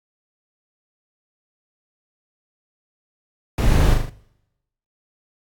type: noise with echo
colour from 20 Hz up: brown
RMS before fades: -17 dBFS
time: 3.58-3.94 s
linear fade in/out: 2 ms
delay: 39 ms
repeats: 4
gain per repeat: -4 dB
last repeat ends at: 4.096 s
effects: noise-tail reverb RT60 0.9 s tail -22 dB re dry + AAC 64 kbps